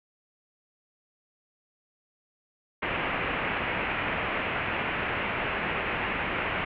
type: low-pass noise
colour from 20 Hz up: white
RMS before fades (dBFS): -30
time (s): 2.82-6.65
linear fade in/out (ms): 10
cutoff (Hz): 2700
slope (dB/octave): 48
effects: none